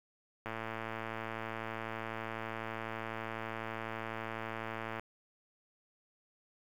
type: click train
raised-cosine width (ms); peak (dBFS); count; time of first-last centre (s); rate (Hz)
0.5; -24; 509; 0.46-4.996; 112
effects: 9-bit